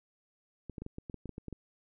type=clicks; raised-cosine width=3 ms; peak=-28 dBFS; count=12; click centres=0.697 / 0.782 / 0.82 / 0.864 / 0.984 / 1.098 / 1.143 / 1.257 / 1.293 / 1.381 / 1.483 / 1.527 s; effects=none